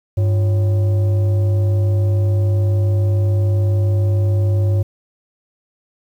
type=tone with frequency modulation; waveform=sine; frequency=100 Hz; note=G2; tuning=35 cents sharp; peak=-11 dBFS; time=0.17-4.83 s; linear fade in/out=10 ms; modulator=453 Hz; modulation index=0.27; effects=tanh soft clip ceiling -10 dBFS + 8-bit